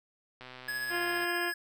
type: click train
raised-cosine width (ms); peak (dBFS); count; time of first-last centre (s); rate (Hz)
0.3; -30; 107; 0.41-1.245; 127
type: tone with tremolo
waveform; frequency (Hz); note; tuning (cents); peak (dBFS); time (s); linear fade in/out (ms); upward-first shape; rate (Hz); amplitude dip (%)
square; 1684; G#6; +24; -32; 0.68-1.54; 5; triangle; 15; 35
type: harmonic tone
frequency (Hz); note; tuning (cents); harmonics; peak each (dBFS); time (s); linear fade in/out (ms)
349.2; F4; 0; 1 / 2 / 3 / 4 / 5 / 6 / 7 / 8 / 9; -35 / -38 / -40 / -41 / -42 / -43 / -43 / -44 / -45; 0.89-1.53; 50
effects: none